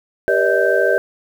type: tone cluster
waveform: sine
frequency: 393.6 / 480.2 / 581 / 635 / 1560 Hz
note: G4 / B4 / D5 / D#5 / G6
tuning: +7 / -49 / -19 / +35 / -9 cents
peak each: -19 dBFS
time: 0.28-0.98 s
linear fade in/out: 0 ms
effects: 7-bit